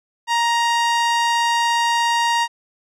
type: tone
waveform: sawtooth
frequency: 937 Hz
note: A#5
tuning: 9 cents sharp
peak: -12 dBFS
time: 0.27-2.48 s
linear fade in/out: 50 ms
effects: low-pass 7000 Hz 12 dB/octave